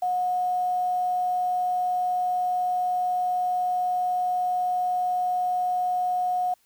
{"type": "tone with quantisation", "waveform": "sine", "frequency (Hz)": 726, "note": "F#5", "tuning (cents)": -33, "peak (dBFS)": -22, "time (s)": [0.02, 6.54], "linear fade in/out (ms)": 5, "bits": 8, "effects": ["white hiss -65 dBFS RMS until 6.65 s"]}